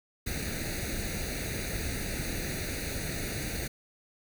pink noise with comb filter, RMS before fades -34 dBFS, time 0.26-3.68 s, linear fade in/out 10 ms, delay 0.47 ms, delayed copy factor +0.85, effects none

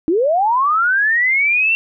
sine linear sweep, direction up, 300 to 2728 Hz, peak -12 dBFS, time 0.08-1.75 s, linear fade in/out 0 ms, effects none

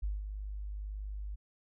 sine tone with ADSR envelope, 50.8 Hz, G#1, 38 cents flat, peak -30 dBFS, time 0.02-1.36 s, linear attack 17 ms, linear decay 180 ms, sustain -7 dB, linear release 18 ms, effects none

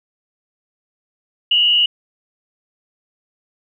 sine tone with frequency modulation, 2900 Hz, F#7, 35 cents flat, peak -11 dBFS, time 1.51-1.86 s, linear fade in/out 5 ms, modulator 81 Hz, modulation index 1, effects none

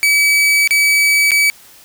40% pulse tone with dropouts, 2287 Hz, D7, 47 cents flat, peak -9 dBFS, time 0.03-1.5 s, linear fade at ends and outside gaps 0 ms, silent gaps 0.675-0.708 / 1.308-1.317 s, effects white hiss -43 dBFS RMS until 1.84 s

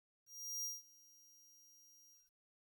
40% pulse tone with ADSR envelope, 5700 Hz, F8, 34 cents sharp, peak -38 dBFS, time 0.26-2.32 s, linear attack 380 ms, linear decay 180 ms, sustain -24 dB, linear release 190 ms, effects 13-bit

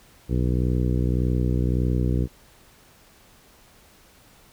harmonic tone, 61.74 Hz, B1, in tune, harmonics 1 / 2 / 3 / 4 / 5 / 6 / 7 / 8, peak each -23 / -24 / -28 / -32 / -31 / -35 / -36 / -39 dBFS, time 0.28-2.28 s, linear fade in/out 50 ms, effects pink hiss -54 dBFS RMS until 4.52 s

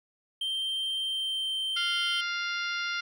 triangle tone with pitch glide, 3143 to 3123 Hz, G7 to G7, +4 to -7 cents, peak -27 dBFS, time 0.41-2.21 s, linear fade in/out 5 ms, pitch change -11 cents, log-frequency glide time 0.97-1.54 s
harmonic tone, 698.5 Hz, F5, in tune, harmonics 2 / 3 / 4 / 5 / 6 / 7 / 8, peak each -32 / -36 / -38 / -40 / -42 / -43 / -44 dBFS, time 1.76-3.01 s, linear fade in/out 10 ms
effects none

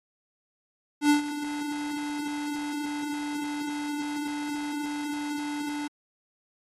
square tone with ADSR envelope, 293.7 Hz, D4, in tune, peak -17 dBFS, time 1.01-5.88 s, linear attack 87 ms, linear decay 120 ms, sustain -14 dB, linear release 13 ms, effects AAC 32 kbps

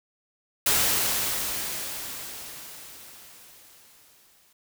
white noise with exponential decay, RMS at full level -21 dBFS, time 0.66-4.53 s, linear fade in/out 5 ms, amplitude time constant 840 ms, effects none

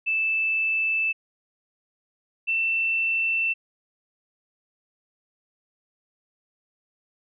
sine tone pair in turn, 2637 / 2677 Hz, E7 / E7, 0 / +26 cents, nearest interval unison, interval 26 cents, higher second, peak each -21 dBFS, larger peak neither, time 0.06-1.13 / 2.47-3.54 s, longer neither, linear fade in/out 20 ms, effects none

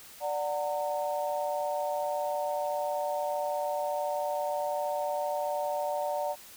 sine chord, D augmented, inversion none, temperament equal with one note detuned, 587.3 / 740 / 914.2 Hz, D5 / F#5 / A#5, 0 / 0 / -34 cents, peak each -31 / -34 / -35 dBFS, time 0.2-6.36 s, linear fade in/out 50 ms, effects white hiss -50 dBFS RMS until 6.56 s

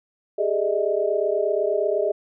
sine tone cluster, 397.2 / 425.6 / 602 / 639 Hz, G4 / G#4 / D5 / D#5, +23 / +42 / +43 / +46 cents, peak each -25 dBFS, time 0.38-2.12 s, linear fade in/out 10 ms, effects none

